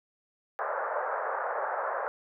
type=band-pass noise; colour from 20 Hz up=pink; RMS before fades=-32 dBFS; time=0.59-2.08 s; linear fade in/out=0 ms; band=490 to 1600 Hz; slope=48 dB/octave; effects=none